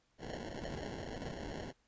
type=noise with sample-and-hold; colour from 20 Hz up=blue; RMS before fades=-43 dBFS; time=0.18-1.73 s; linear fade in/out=50 ms; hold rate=1225 Hz; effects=pink hiss -75 dBFS RMS until 1.87 s + resampled to 16000 Hz